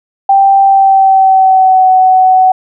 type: tone with pitch glide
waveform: sine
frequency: 784 to 748.6 Hz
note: G5 to F#5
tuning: 0 to +20 cents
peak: -3 dBFS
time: 0.29-2.52 s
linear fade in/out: 5 ms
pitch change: -80 cents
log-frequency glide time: 0.63-1.89 s
effects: none